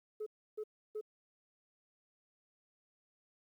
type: tone bursts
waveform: sine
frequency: 428.2 Hz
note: A4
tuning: 47 cents flat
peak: -36 dBFS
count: 3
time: 0.2-1.012 s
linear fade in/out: 10 ms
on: 64 ms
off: 310 ms
effects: tanh soft clip ceiling -35 dBFS + 12-bit